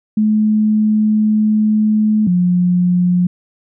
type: tone pair in turn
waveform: sine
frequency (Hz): 214.3 / 178.44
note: A3 / F3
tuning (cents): -45 / +38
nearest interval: minor third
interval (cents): 317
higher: first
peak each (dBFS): -10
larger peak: neither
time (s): 0.17-2.27 / 2.27-3.27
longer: first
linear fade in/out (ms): 5
effects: none